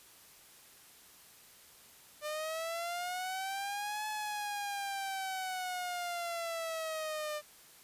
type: linear two-way sweep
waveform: sawtooth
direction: up then down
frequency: 596 to 857 to 596 Hz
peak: -32 dBFS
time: 2.21-7.42 s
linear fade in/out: 50 ms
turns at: 4.07 s
effects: white hiss -58 dBFS RMS until 7.83 s + resampled to 32000 Hz